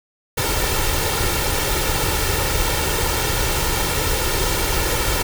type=noise with comb filter; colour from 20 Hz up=pink; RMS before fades=-20 dBFS; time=0.37-5.23 s; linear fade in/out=10 ms; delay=2.2 ms; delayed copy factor=+0.6; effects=none